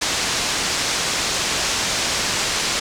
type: low-pass noise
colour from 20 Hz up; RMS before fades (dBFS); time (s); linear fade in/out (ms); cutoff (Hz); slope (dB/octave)
white; -22; 0.01-2.8; 10; 7100; 24
effects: none